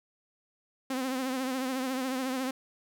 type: tone with vibrato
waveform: sawtooth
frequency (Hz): 260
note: C4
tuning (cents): -11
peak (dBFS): -26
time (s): 0.9-2.51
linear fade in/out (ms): 5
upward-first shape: triangle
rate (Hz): 14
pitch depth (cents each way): 70
effects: none